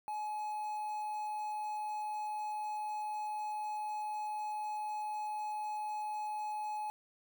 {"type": "tone with quantisation", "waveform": "triangle", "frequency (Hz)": 848, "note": "G#5", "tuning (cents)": 36, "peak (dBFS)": -34, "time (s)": [0.08, 6.9], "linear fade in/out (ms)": 0, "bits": 9, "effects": []}